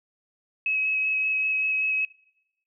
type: tone with vibrato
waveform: sine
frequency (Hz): 2563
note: E7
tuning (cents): -49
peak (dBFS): -22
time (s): 0.66-2.05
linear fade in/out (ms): 2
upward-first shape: square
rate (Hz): 5.2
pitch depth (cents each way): 8
effects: noise-tail reverb RT60 1.0 s tail -26 dB re dry